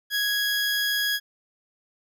20% pulse tone, 1661.2 Hz, G#6, in tune, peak -18 dBFS, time 0.1-1.2 s, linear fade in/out 50 ms, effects none

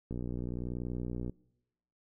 click train, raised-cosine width 3 ms, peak -25 dBFS, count 73, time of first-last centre 0.11-1.296 s, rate 60.7 Hz, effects noise-tail reverb RT60 0.9 s tail -24 dB re dry

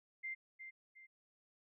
sine tone with echo, 2093 Hz, C7, in tune, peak -40 dBFS, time 0.23-0.35 s, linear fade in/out 20 ms, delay 360 ms, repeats 2, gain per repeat -8 dB, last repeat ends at 1.07 s, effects none

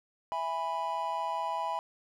triangle chord, E major, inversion none, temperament just, 659.3 / 824.1 / 988.9 Hz, E5 / G#5 / B5, 0 / -14 / +2 cents, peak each -36 / -34 / -31 dBFS, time 0.32-1.79 s, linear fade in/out 0 ms, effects none

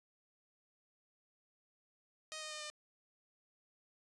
5% pulse tone with pitch steps, 624 / 616.8 / 609.7 / 602.7 Hz, D#5 / D#5 / D#5 / D5, +5 / -15 / -35 / +45 cents, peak -32 dBFS, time 2.32-2.7 s, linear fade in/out 0 ms, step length 95 ms, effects resampled to 24000 Hz

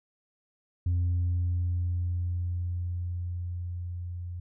sine tone with level ramp, 88 Hz, F2, 14 cents sharp, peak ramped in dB -21 to -34 dBFS, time 0.86-4.4 s, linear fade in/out 5 ms, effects tanh soft clip ceiling -22 dBFS

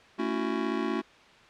square chord, F# minor seventh, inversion first, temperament just, 222 / 277.5 / 333 / 370 Hz, A3 / C#4 / E4 / F#4, +16 / +2 / +18 / 0 cents, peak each -34 dBFS, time 0.18-1.02 s, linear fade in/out 20 ms, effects white hiss -54 dBFS RMS until 1.49 s + low-pass 3000 Hz 12 dB/octave

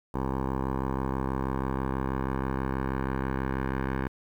10% pulse tone with low-pass filter sweep, 66.2 Hz, C2, 21 cents sharp, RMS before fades -30 dBFS, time 0.14-4.08 s, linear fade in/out 5 ms, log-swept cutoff 980 to 1600 Hz, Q 1.9, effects 9-bit

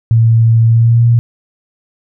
sine tone with pitch glide, 114.1 to 117.92 Hz, A#2 to A#2, -37 to +20 cents, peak -5 dBFS, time 0.11-1.19 s, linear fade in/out 0 ms, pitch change +57 cents, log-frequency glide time 0.67-1.06 s, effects none

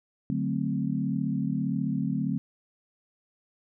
sine chord, D dominant seventh, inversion none, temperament equal, 146.83 / 185 / 220 / 261.6 Hz, D3 / F#3 / A3 / C4, 0 / 0 / 0 / 0 cents, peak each -31 dBFS, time 0.3-2.38 s, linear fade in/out 0 ms, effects none

